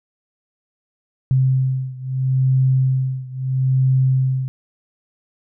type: beating tone pair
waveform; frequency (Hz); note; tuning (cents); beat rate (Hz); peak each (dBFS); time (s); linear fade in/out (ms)
sine; 130.81 / 131.57; C3 / C3; 0 / +10; 0.76; -17 / -19; 1.31-4.48; 0
effects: none